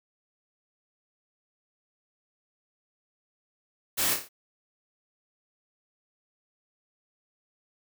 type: noise with echo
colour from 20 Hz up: white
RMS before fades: -27 dBFS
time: 3.97-4.15 s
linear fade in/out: 20 ms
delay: 28 ms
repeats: 5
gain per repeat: -5 dB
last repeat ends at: 4.29 s
effects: none